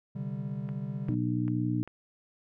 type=chord; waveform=triangle; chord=C suspended second; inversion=none; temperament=equal; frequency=130.81 / 146.83 / 196 Hz; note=C3 / D3 / G3; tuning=0 / 0 / 0 cents; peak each=-35 dBFS; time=0.15-1.15 s; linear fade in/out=10 ms
type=click train; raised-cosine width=0.5 ms; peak=-32 dBFS; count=4; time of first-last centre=0.69-1.876 s; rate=2.53 Hz
type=harmonic tone; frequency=60.7 Hz; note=B1; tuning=29 cents flat; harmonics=2 / 3 / 4 / 5; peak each=-30 / -35 / -35 / -31 dBFS; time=1.09-1.83 s; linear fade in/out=0 ms
effects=none